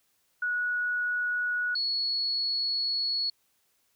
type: tone pair in turn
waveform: sine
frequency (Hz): 1463 / 4372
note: F#6 / C#8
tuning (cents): -20 / -25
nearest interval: octave + perfect fifth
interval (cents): 1895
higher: second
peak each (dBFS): -26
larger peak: neither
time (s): 0.42-1.75 / 1.75-3.3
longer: second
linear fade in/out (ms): 5
effects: white hiss -71 dBFS RMS until 3.95 s